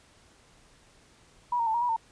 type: tone with pitch steps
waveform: sine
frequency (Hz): 970 / 927 / 884 / 945 / 973 / 905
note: B5 / A#5 / A5 / A#5 / B5 / A5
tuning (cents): -31 / -10 / +8 / +23 / -26 / +48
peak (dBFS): -24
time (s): 1.52-1.964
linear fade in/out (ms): 5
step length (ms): 74
effects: pink hiss -59 dBFS RMS until 2.11 s + resampled to 22050 Hz